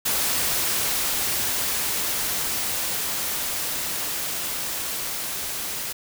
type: noise with level ramp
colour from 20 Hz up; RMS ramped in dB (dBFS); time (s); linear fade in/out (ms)
white; -23 to -30; 0.05-5.93; 10
effects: none